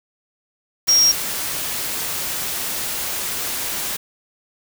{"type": "tone in noise", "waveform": "sine", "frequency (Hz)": 5600, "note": "F8", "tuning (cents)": 4, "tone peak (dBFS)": -11, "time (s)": [0.88, 1.12], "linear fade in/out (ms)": 10, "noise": "white", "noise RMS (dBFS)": -25, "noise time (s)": [0.87, 3.97], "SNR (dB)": 11, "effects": []}